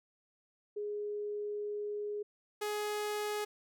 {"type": "tone pair in turn", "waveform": ["sine", "sawtooth"], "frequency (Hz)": [415.4, 419], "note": ["G#4", "G#4"], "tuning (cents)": [0, 15], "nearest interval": "unison", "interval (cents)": 15, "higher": "second", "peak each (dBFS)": [-35, -30], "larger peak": "second", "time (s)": [[0.76, 2.23], [2.61, 3.45]], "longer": "first", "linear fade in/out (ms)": 10, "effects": []}